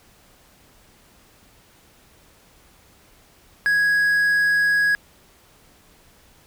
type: tone with quantisation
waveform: triangle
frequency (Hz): 1661.2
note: G#6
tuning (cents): 0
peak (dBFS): -14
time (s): 3.66-4.95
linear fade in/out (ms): 0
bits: 7
effects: pink hiss -54 dBFS RMS until 6.46 s